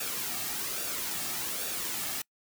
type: noise with flanger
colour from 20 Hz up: white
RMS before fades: -34 dBFS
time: 0-2.22 s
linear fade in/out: 5 ms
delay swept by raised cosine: 0.96 to 2.06 ms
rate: 1.2 Hz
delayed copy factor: -0.5
effects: noise-tail reverb RT60 0.1 s tail -25 dB re dry